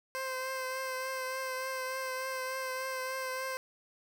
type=tone with vibrato; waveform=15% pulse; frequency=521 Hz; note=C5; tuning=7 cents flat; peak=-28 dBFS; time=0.15-3.57 s; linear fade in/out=0 ms; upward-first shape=triangle; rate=3.4 Hz; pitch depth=23 cents each way; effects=none